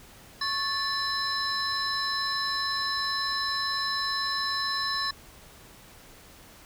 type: tone cluster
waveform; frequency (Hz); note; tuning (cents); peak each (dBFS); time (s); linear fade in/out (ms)
sine; 1102 / 1748 / 4041 / 5240; C#6 / A6 / B7 / E8; -11 / -12 / +39 / -11; -31; 0.41-5.11; 5
effects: tanh soft clip ceiling -20 dBFS + pink hiss -51 dBFS RMS until 6.65 s